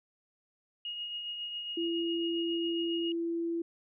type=tone with tremolo; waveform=sine; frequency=2871 Hz; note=F7; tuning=47 cents sharp; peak=-34 dBFS; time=0.85-3.12 s; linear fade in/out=2 ms; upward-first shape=triangle; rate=7.3 Hz; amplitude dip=40%
type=tone; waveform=sine; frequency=336 Hz; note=E4; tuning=33 cents sharp; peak=-30 dBFS; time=1.77-3.62 s; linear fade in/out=5 ms
effects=none